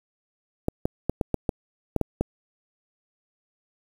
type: clicks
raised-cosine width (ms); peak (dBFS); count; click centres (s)
2; -9; 9; 0.684 / 0.855 / 1.096 / 1.212 / 1.343 / 1.492 / 1.963 / 2.013 / 2.21
effects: 7-bit